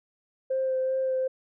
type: tone with vibrato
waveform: sine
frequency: 523.3 Hz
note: C5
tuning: in tune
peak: -23 dBFS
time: 0.5-1.28 s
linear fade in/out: 10 ms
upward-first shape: sine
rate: 2.6 Hz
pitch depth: 13 cents each way
effects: tanh soft clip ceiling -19 dBFS